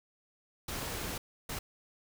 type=noise bursts at uneven times; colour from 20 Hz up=pink; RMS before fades=-38 dBFS; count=2; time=0.68-1.18 / 1.49-1.59 s; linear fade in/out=5 ms; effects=none